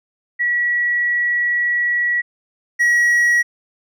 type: tone pair in turn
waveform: sine / triangle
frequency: 1931 / 1914.3 Hz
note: B6 / A#6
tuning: -39 / +45 cents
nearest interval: unison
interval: 16 cents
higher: first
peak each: -15 / -10 dBFS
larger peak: second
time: 0.39-2.22 / 2.79-3.43 s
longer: first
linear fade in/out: 20 ms
effects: none